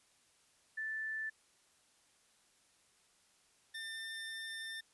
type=tone pair in turn; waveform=sine / 25% pulse; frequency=1760 / 1797 Hz; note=A6 / A6; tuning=0 / +36 cents; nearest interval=unison; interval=36 cents; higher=second; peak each=-37 / -38 dBFS; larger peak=first; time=0.77-1.3 / 3.74-4.81 s; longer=second; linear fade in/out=10 ms; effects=white hiss -70 dBFS RMS until 4.93 s + resampled to 24000 Hz